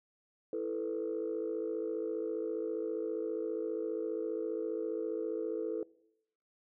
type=chord; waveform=sine; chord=E suspended fourth; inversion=none; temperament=just; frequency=329.6 / 439.5 / 494.4 Hz; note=E4 / A4 / B4; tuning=0 / -2 / +2 cents; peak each=-38 / -35 / -38 dBFS; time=0.53-5.83 s; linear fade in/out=2 ms; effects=noise-tail reverb RT60 0.8 s tail -22 dB re dry + tanh soft clip ceiling -26 dBFS